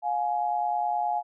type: tone pair together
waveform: sine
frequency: 710 / 839.7 Hz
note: F5 / G#5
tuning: +28 / +19 cents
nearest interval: minor third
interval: 291 cents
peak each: -27 dBFS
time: 0.02-1.23 s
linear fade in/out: 50 ms
effects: none

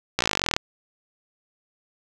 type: slowing click train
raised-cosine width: 0.2 ms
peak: -3 dBFS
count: 19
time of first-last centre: 0.19-0.565 s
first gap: 16 ms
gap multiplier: 1.03
effects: none

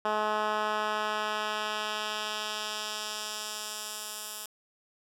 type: tone with band-pass filter sweep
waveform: 10% pulse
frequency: 213.1 Hz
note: G#3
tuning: 45 cents sharp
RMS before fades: -33 dBFS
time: 0.05-4.46 s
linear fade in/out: 2 ms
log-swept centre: 990 to 11000 Hz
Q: 0.84
effects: 10-bit

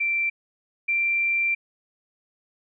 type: tone pair in turn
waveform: sine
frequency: 2349 / 2359 Hz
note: D7 / D7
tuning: 0 / +7 cents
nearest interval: unison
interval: 7 cents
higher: second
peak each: -21 / -20 dBFS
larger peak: second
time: 0-0.3 / 0.88-1.55 s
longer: second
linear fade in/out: 10 ms
effects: none

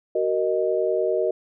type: chord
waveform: sine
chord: D# minor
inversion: first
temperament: equal with one note detuned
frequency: 376.2 / 466.2 / 622.3 Hz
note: F#4 / A#4 / D#5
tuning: +29 / 0 / 0 cents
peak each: -24 dBFS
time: 0.15-1.31 s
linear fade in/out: 5 ms
effects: none

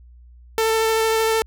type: tone with vibrato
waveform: sawtooth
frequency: 445.2 Hz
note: A4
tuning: 20 cents sharp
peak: -13 dBFS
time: 0.58-1.42 s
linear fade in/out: 0 ms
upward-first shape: sine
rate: 13 Hz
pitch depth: 10 cents each way
effects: added 60 Hz sine -43 dBFS peak until 1.46 s

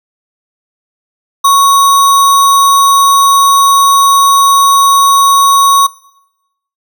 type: tone with sample-and-hold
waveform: sine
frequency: 1108.7 Hz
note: C#6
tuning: in tune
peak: -3 dBFS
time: 1.44-5.87 s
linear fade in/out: 10 ms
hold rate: 4900 Hz
effects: noise-tail reverb RT60 0.9 s tail -22 dB re dry

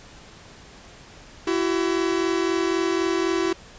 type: tone pair together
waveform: 45% pulse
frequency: 334.7 / 378.6 Hz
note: E4 / F#4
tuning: +26 / +40 cents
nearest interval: major second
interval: 214 cents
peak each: -23 / -24 dBFS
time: 1.47-3.53 s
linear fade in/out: 5 ms
effects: pink hiss -46 dBFS RMS until 3.78 s + resampled to 16000 Hz

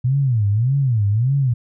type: tone with vibrato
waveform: sine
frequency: 119 Hz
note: A#2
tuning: 36 cents sharp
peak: -14 dBFS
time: 0.04-1.54 s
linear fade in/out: 10 ms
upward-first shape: sine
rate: 1.7 Hz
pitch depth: 290 cents each way
effects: none

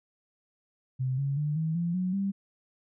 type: tone with pitch steps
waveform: sine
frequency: 129.7 / 139.01 / 148.99 / 159.68 / 171.14 / 183.42 / 196.59 Hz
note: C3 / C#3 / D3 / D#3 / F3 / F#3 / G3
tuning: -15 / +5 / +25 / +45 / -35 / -15 / +5 cents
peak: -26 dBFS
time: 0.99-2.32 s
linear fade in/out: 20 ms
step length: 190 ms
effects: none

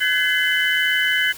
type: tone cluster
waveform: sine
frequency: 1525 / 1686 / 2052 / 3006 Hz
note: G6 / G#6 / C7 / F#7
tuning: -48 / +26 / -34 / +27 cents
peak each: -22 dBFS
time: 0-1.33 s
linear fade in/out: 20 ms
effects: white hiss -38 dBFS RMS until 1.37 s

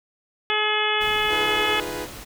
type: harmonic tone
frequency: 425.2 Hz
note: G#4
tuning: 41 cents sharp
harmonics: 1 / 2 / 3 / 4 / 5 / 6 / 7 / 8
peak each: -28 / -28 / -28 / -28 / -28 / -28 / -28 / -28 dBFS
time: 0.5-1.8 s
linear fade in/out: 0 ms
type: noise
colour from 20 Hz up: pink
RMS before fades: -38 dBFS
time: 1-2.25 s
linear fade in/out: 20 ms
type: chord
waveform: sawtooth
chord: F half-diminished seventh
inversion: third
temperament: equal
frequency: 311.1 / 349.2 / 415.3 / 493.9 Hz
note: Eb4 / F4 / Ab4 / Cb5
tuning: 0 / 0 / 0 / 0 cents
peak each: -31 / -32 / -30 / -29 dBFS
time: 1.28-2.08 s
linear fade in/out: 50 ms
effects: none

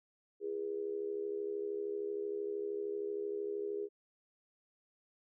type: tone with amplitude modulation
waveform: sine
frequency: 409.4 Hz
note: G#4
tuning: 25 cents flat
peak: -32 dBFS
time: 0.4-3.89 s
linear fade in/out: 50 ms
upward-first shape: sine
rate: 73 Hz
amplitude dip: 75%
effects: none

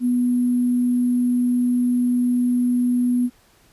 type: tone with sample-and-hold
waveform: sine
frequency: 245.7 Hz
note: B3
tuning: 9 cents flat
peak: -16 dBFS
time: 0-3.3 s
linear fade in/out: 50 ms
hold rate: 11025 Hz
effects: pink hiss -56 dBFS RMS until 3.72 s + resampled to 32000 Hz

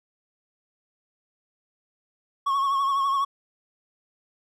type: tone with vibrato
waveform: triangle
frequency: 1100 Hz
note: C#6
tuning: 14 cents flat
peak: -19 dBFS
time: 2.46-3.25 s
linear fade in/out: 10 ms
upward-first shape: triangle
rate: 12 Hz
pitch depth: 52 cents each way
effects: none

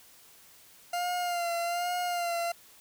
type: tone with vibrato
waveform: 40% pulse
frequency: 698.5 Hz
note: F5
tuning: in tune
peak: -28 dBFS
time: 0.93-2.52 s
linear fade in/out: 5 ms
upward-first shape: sine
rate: 1.2 Hz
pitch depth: 41 cents each way
effects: white hiss -56 dBFS RMS until 2.8 s

